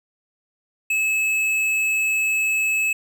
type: tone with tanh clipping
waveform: triangle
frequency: 2594 Hz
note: E7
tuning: 28 cents flat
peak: -20 dBFS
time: 0.9-2.93 s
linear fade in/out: 5 ms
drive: 16 dB
effects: none